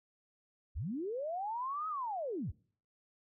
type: linear two-way sweep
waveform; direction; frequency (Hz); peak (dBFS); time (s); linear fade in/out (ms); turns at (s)
sine; up then down; 46.25 to 1289 to 47.11; -35; 0.75-2.52; 20; 1.88
effects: noise-tail reverb RT60 0.5 s tail -24 dB re dry